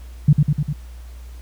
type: tone with echo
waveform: sine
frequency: 146.83 Hz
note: D3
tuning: in tune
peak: -7 dBFS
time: 0.28-0.33 s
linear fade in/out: 5 ms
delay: 100 ms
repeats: 4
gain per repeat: -3 dB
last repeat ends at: 0.73 s
effects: added 60 Hz sine -34 dBFS peak until 1.41 s + pink hiss -51 dBFS RMS until 1.41 s